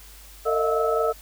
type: tone cluster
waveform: sine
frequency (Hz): 452.9 / 618 / 643 / 706 / 1303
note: A#4 / D#5 / E5 / F5 / E6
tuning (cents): -50 / -12 / -43 / +19 / -20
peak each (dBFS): -23 / -26 / -31 / -30 / -26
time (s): 0.45-1.13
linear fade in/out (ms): 20
effects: added 50 Hz sine -46 dBFS peak until 1.21 s + white hiss -48 dBFS RMS until 1.21 s